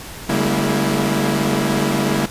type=tone cluster; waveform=sawtooth; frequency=142 / 194.3 / 211.2 / 235.3 / 329 Hz; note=C#3 / G3 / G#3 / A#3 / E4; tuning=+42 / -15 / +29 / +16 / -3 cents; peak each=-19 dBFS; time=0.29-2.26 s; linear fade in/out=5 ms; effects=pink hiss -34 dBFS RMS until 2.3 s + resampled to 32000 Hz